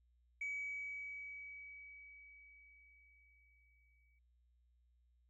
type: tone with exponential decay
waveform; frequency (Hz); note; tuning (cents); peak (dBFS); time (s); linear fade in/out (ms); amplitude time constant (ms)
sine; 2275; C#7; +44; -37; 0.41-4.19; 5; 820
effects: tanh soft clip ceiling -36 dBFS + added 60 Hz sine -70 dBFS peak until 5.29 s